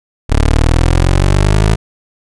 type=exponential sweep; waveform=20% pulse; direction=up; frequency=35.54 to 55 Hz; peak=-3 dBFS; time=0.29-1.76 s; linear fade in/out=20 ms; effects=resampled to 24000 Hz